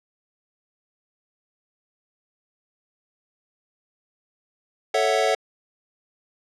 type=chord; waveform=square; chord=F# minor seventh; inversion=first; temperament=equal; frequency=440 / 554.4 / 659.3 / 740 Hz; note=A4 / C#5 / E5 / F#5; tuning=0 / 0 / 0 / 0 cents; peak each=-25 dBFS; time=4.94-5.35 s; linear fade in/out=5 ms; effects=low-pass 7000 Hz 12 dB/octave